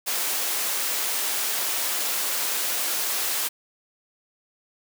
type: high-pass noise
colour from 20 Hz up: white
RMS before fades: -26 dBFS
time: 0.06-3.49 s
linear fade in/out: 20 ms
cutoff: 370 Hz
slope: 12 dB/octave
effects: none